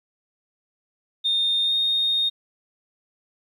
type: tone with pitch glide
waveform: sine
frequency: 3651 to 3693 Hz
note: A#7 to A#7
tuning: -37 to -17 cents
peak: -18 dBFS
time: 1.24-2.3 s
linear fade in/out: 20 ms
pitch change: +20 cents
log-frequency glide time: 1.64-1.73 s
effects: tanh soft clip ceiling -14 dBFS + 10-bit